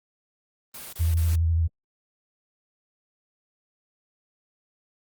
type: noise bursts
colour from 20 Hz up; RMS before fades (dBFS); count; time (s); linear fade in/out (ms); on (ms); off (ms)
white; -39; 3; 0.74-1.358; 5; 190; 24
type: tone with vibrato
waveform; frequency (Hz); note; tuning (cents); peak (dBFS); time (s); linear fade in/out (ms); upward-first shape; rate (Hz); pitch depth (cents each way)
sine; 82.41; E2; 0; -19; 0.99-1.68; 20; square; 12; 29
effects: Opus 24 kbps